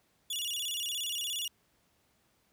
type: tone with vibrato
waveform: sawtooth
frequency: 3136 Hz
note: G7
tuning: in tune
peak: -30 dBFS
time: 0.3-1.48 s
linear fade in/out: 5 ms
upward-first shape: square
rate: 17 Hz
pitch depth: 160 cents each way
effects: pink hiss -71 dBFS RMS until 2.52 s + high-pass 60 Hz 12 dB/octave